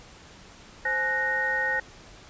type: tone cluster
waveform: sine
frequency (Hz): 522 / 848 / 1482 / 1861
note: C5 / G#5 / F#6 / A#6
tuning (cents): -4 / +36 / +2 / -3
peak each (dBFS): -34 / -33 / -31 / -25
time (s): 0.85-1.8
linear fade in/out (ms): 5
effects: pink hiss -49 dBFS RMS until 2.29 s + resampled to 16000 Hz